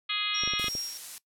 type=harmonic tone; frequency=416.3 Hz; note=G#4; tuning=4 cents sharp; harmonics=3 / 4 / 5 / 6 / 7 / 8 / 9 / 10; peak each=-37 / -43 / -37 / -35 / -38 / -32 / -35 / -40 dBFS; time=0.09-0.69 s; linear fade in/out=10 ms
type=tone with tremolo; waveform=sine; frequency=5588 Hz; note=F8; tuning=in tune; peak=-30 dBFS; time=0.34-0.98 s; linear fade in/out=10 ms; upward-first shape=triangle; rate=2.9 Hz; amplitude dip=75%
type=clicks; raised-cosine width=2 ms; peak=-26 dBFS; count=7; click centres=0.436 / 0.476 / 0.536 / 0.597 / 0.643 / 0.683 / 0.752 s
type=noise; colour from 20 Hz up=blue; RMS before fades=-38 dBFS; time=0.59-1.18 s; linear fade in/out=0 ms
effects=noise-tail reverb RT60 0.1 s tail -20 dB re dry + low-pass 11000 Hz 12 dB/octave